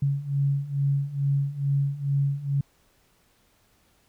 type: beating tone pair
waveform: sine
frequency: 138.59 / 140.89 Hz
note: C#3 / C#3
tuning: 0 / +28 cents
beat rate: 2.3 Hz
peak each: -27 / -24 dBFS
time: 0.02-2.61 s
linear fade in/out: 5 ms
effects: pink hiss -64 dBFS RMS until 4.08 s